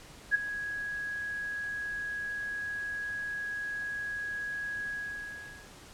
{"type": "tone with ADSR envelope", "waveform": "sine", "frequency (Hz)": 1661.2, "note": "G#6", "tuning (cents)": 0, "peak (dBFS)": -19, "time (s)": [0.31, 5.7], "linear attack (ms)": 37, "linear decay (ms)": 13, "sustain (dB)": -14, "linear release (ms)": 800, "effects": ["pink hiss -51 dBFS RMS until 5.93 s", "low-pass 10000 Hz 12 dB/octave"]}